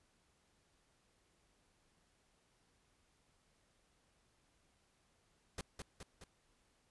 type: noise with echo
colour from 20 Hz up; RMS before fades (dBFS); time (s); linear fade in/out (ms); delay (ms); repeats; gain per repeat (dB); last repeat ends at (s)
pink; -43; 5.58-5.61; 2; 210; 3; -4; 6.24
effects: pink hiss -75 dBFS RMS until 6.9 s + resampled to 24000 Hz